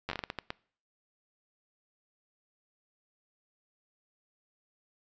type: slowing click train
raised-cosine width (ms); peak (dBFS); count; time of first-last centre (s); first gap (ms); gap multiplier
0.3; -18; 10; 0.09-0.504; 10; 1.36
effects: noise-tail reverb RT60 0.5 s tail -23 dB re dry + resampled to 16000 Hz